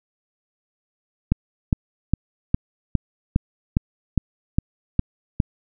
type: click train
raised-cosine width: 5 ms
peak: -4 dBFS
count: 11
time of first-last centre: 1.32-5.402 s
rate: 2.45 Hz
effects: none